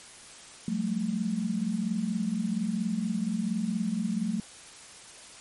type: tone cluster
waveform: sine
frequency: 180.8 / 197.7 / 222 Hz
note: F#3 / G3 / A3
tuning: -40 / +15 / +16 cents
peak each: -32 / -33 / -29 dBFS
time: 0.68-4.4 s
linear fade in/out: 2 ms
effects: white hiss -48 dBFS RMS until 5.4 s + MP3 48 kbps